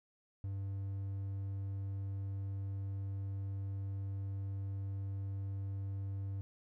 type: tone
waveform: triangle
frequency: 98 Hz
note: G2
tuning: in tune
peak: -35 dBFS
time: 0.44-6.41 s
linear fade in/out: 0 ms
effects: none